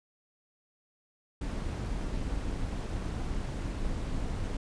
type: noise with amplitude modulation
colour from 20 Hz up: brown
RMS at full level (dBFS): -31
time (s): 1.41-4.57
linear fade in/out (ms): 5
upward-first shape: sine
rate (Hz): 233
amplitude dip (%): 50
effects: resampled to 22050 Hz